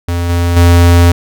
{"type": "tone with level steps", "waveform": "square", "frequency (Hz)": 86.4, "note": "F2", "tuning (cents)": -18, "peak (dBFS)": [-13, -10, -4], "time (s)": [0.08, 1.12], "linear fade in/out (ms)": 5, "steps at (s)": [0.29, 0.56], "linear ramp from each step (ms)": 10, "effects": []}